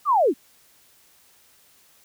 sine linear sweep, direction down, 1250 to 220 Hz, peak -15 dBFS, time 0.05-0.34 s, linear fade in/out 50 ms, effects white hiss -57 dBFS RMS until 2.04 s

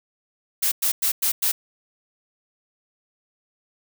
blue noise bursts, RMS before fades -21 dBFS, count 5, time 0.62-1.52 s, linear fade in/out 10 ms, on 100 ms, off 100 ms, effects none

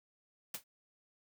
white noise with exponential decay, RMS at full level -35 dBFS, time 0.54-0.64 s, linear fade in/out 5 ms, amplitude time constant 20 ms, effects none

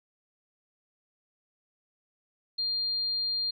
sine tone, 4200 Hz, C8, 6 cents sharp, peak -27 dBFS, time 2.58-3.51 s, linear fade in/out 10 ms, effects none

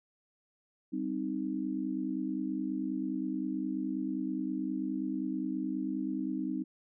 sine chord, C minor, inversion second, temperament equal, 196 / 261.6 / 311.1 Hz, G3 / C4 / Eb4, 0 / 0 / 0 cents, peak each -38 / -35 / -35 dBFS, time 0.92-6.64 s, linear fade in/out 20 ms, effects none

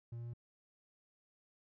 triangle tone with pitch steps, 117.4 / 118.15 / 118.9 Hz, A#2 / A#2 / A#2, +13 / +24 / +35 cents, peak -40 dBFS, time 0.12-0.336 s, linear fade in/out 5 ms, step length 72 ms, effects none

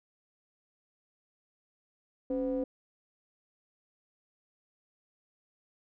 triangle ring-modulated tone, 117.5 Hz, A#2, 14 cents sharp, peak -24 dBFS, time 2.3-2.64 s, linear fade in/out 5 ms, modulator 392 Hz, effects none

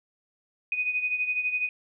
sine beating tone pair, 2489 / 2501 Hz, D#7 / D#7, 0 / +8 cents, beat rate 12 Hz, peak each -26 / -32 dBFS, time 0.72-1.69 s, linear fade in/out 2 ms, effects none

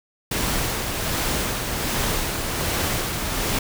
pink noise with tremolo, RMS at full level -23 dBFS, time 0.31-3.59 s, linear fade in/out 5 ms, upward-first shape sine, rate 1.3 Hz, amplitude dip 35%, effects none

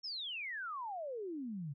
sine exponential sweep, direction down, 5520 to 133.6 Hz, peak -39 dBFS, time 0.03-1.74 s, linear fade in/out 20 ms, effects none

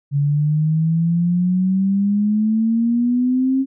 sine exponential sweep, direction up, 140.6 to 270 Hz, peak -14 dBFS, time 0.11-3.66 s, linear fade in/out 50 ms, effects none

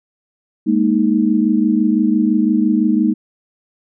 sine chord, Ab suspended second, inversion none, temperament just, 207.7 / 233.6 / 311.5 Hz, Ab3 / Bb3 / Eb4, 0 / +4 / +2 cents, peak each -16 dBFS, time 0.66-3.14 s, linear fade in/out 20 ms, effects none

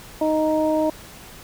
harmonic tone, 311.1 Hz, D#4, in tune, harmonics 1 / 2 / 3, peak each -21 / -20 / -27 dBFS, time 0.21-0.9 s, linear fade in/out 5 ms, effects pink hiss -42 dBFS RMS until 1.43 s

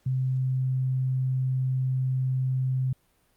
sine tone, 130 Hz, C3, 11 cents flat, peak -23 dBFS, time 0.06-2.93 s, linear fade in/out 5 ms, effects pink hiss -67 dBFS RMS until 3.36 s + Opus 48 kbps

